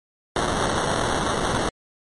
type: noise with sample-and-hold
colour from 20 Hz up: white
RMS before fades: -23 dBFS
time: 0.36-1.69 s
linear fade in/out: 2 ms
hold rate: 2450 Hz
effects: MP3 48 kbps